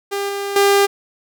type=tone with level steps; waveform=sawtooth; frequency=400 Hz; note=G4; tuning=35 cents sharp; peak=-16 / -18 / -7 dBFS; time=0.11-0.87 s; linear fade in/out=20 ms; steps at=0.29 / 0.56 s; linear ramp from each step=2 ms; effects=none

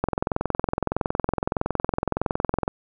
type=click train; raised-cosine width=1 ms; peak=-8 dBFS; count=58; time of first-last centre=0.04-2.679 s; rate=21.6 Hz; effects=none

